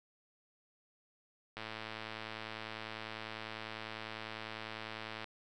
click train, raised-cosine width 0.3 ms, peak -26 dBFS, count 405, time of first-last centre 1.57-5.243 s, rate 110 Hz, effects none

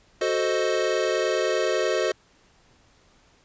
square chord, F# diminished seventh, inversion none, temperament equal, 370 / 440 / 523.3 / 622.3 Hz, F#4 / A4 / C5 / Eb5, 0 / 0 / 0 / 0 cents, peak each -28 dBFS, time 0.21-2.12 s, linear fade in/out 5 ms, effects pink hiss -59 dBFS RMS until 3.44 s + resampled to 16000 Hz

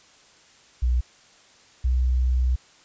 sine tone pair in turn, 61.1 / 62.85 Hz, B1 / B1, -18 / +31 cents, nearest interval unison, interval 49 cents, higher second, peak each -18 dBFS, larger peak neither, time 0.82-1.01 / 1.84-2.56 s, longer second, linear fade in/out 10 ms, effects white hiss -54 dBFS RMS until 2.84 s + resampled to 16000 Hz

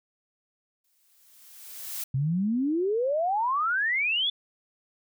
blue noise with exponential growth, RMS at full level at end -32 dBFS, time 0.84-2.04 s, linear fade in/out 5 ms, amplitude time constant 260 ms
sine exponential sweep, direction up, 127.7 to 3520 Hz, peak -23 dBFS, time 2.14-4.3 s, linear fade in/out 5 ms
effects none

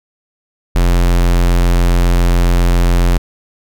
square tone, 43.65 Hz, F1, in tune, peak -9 dBFS, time 0.75-3.18 s, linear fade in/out 10 ms, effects none

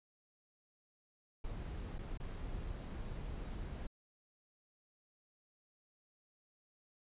brown noise with dropouts, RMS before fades -43 dBFS, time 1.44-3.87 s, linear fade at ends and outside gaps 5 ms, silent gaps 1.983-1.989 / 2.175-2.199 s, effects resampled to 8000 Hz

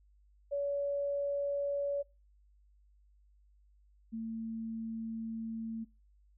sine tone pair in turn, 567 / 225 Hz, C#5 / A3, +39 / +39 cents, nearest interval octave + major third, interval 1600 cents, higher first, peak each -31 / -36 dBFS, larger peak first, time 0.51-2.03 / 4.12-5.85 s, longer second, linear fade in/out 20 ms, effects noise-tail reverb RT60 0.3 s tail -26 dB re dry + added 50 Hz sine -62 dBFS peak until 6.37 s

